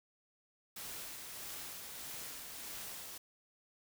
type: noise with tremolo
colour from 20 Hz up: white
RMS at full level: -45 dBFS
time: 0.76-3.18 s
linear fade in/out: 5 ms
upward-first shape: sine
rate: 1.6 Hz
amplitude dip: 30%
effects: none